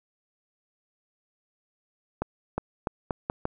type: accelerating click train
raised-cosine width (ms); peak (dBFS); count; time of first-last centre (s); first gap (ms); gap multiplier
1; -13; 6; 2.22-3.454; 360; 0.81
effects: none